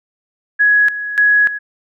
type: tone with tremolo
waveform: sine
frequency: 1674 Hz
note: G#6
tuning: 13 cents sharp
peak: -8 dBFS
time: 0.59-1.59 s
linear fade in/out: 20 ms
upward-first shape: square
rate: 1.7 Hz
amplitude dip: 75%
effects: none